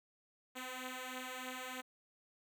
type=beating tone pair; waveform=5% pulse; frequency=253.3 / 256.5 Hz; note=B3 / C4; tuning=+44 / -34 cents; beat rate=3.2 Hz; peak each=-36 / -33 dBFS; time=0.55-1.82 s; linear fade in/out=20 ms; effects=none